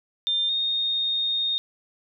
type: tone pair in turn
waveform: sine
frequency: 3600 / 3691 Hz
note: A7 / A#7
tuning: +39 / -18 cents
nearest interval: unison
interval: 43 cents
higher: second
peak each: -21 / -22 dBFS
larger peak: first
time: 0.27-0.49 / 0.49-1.58 s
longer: second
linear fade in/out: 0 ms
effects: none